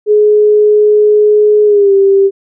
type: tone with pitch glide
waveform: sine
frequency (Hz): 420.9 to 392.7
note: G#4 to G4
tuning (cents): +23 to +3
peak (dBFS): -4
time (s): 0.06-2.31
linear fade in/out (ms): 50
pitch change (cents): -120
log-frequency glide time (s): 1.65-1.93
effects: none